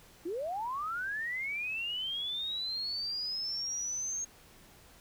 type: linear sweep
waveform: sine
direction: up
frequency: 311.3 to 6500 Hz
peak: -33 dBFS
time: 0.25-4.25 s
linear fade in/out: 10 ms
effects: pink hiss -58 dBFS RMS until 5 s